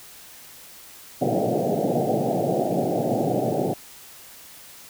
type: band-pass noise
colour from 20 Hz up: white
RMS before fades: -23 dBFS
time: 1.21-3.74 s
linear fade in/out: 10 ms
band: 110 to 770 Hz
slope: 96 dB/octave
effects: white hiss -45 dBFS RMS until 4.89 s